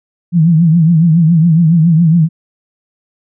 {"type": "tone with vibrato", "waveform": "sine", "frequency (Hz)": 164.81, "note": "E3", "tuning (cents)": 0, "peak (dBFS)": -5, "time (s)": [0.32, 2.29], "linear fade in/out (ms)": 50, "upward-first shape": "triangle", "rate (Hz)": 7.2, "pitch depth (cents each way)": 130, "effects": []}